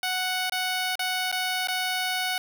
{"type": "tone with dropouts", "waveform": "10% pulse", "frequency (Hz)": 740, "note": "F#5", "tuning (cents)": 0, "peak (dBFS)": -17, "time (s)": [0.03, 2.38], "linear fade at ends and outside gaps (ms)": 2, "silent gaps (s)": [[0.497, 0.521], [0.955, 0.993], [1.316, 1.325], [1.673, 1.684]], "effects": []}